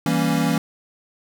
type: chord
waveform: square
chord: E diminished seventh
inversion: none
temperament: equal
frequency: 164.81 / 196 / 233.1 / 277.2 Hz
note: E3 / G3 / Bb3 / Db4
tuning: 0 / 0 / 0 / 0 cents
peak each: -23 / -27 / -24 / -24 dBFS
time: 0.06-0.58 s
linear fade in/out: 2 ms
effects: none